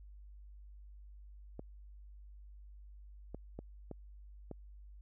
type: clicks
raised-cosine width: 2 ms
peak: -30 dBFS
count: 5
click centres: 1.594 / 3.346 / 3.59 / 3.913 / 4.513 s
effects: added 50 Hz sine -51 dBFS peak until 5.01 s